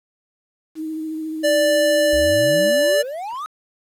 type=tone with vibrato; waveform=sine; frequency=315 Hz; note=D#4; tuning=21 cents sharp; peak=-24 dBFS; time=0.75-2.73 s; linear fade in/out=50 ms; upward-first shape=triangle; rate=14 Hz; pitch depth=25 cents each way
type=tone with pitch glide; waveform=square; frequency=587.3 to 583.2 Hz; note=D5 to D5; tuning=0 to -12 cents; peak=-15 dBFS; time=1.43-3.03 s; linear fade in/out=20 ms; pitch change=-12 cents; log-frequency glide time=2.15-2.55 s
type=exponential sweep; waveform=triangle; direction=up; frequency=60.5 to 1294 Hz; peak=-24 dBFS; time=2.13-3.46 s; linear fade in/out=0 ms
effects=resampled to 32000 Hz + 8-bit